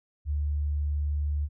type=tone; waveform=sine; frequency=73.42 Hz; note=D2; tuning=in tune; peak=-25 dBFS; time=0.25-1.49 s; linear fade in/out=50 ms; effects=none